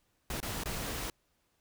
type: noise with dropouts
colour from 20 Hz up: pink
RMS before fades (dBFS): -37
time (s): 0.3-1.1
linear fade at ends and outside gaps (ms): 2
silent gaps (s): 0.403-0.428 / 0.636-0.657
effects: pink hiss -75 dBFS RMS until 1.6 s